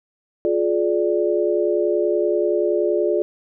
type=chord; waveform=sine; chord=D diminished; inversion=first; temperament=just; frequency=352.4 / 422.9 / 587.3 Hz; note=F4 / Ab4 / D5; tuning=+16 / +31 / 0 cents; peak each=-20 / -21 / -22 dBFS; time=0.45-3.22 s; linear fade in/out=0 ms; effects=none